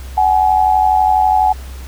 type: tone pair together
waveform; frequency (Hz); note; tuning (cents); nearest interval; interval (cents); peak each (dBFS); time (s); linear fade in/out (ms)
sine; 751.9 / 844; F#5 / G#5; +28 / +28; major second; 200; -12; 0.17-1.53; 10
effects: added 65 Hz sine -27 dBFS peak until 1.87 s + pink hiss -39 dBFS RMS until 1.87 s